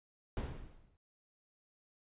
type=noise with exponential decay; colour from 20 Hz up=brown; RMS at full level=-33 dBFS; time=0.37-0.97 s; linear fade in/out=1 ms; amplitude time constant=130 ms; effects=resampled to 8000 Hz